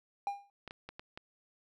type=tone with exponential decay; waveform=triangle; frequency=804 Hz; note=G5; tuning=44 cents sharp; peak=-27 dBFS; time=0.27-0.5 s; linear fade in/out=1 ms; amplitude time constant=48 ms
type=clicks; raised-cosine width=0.3 ms; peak=-28 dBFS; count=5; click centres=0.677 / 0.709 / 0.89 / 0.995 / 1.175 s
effects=none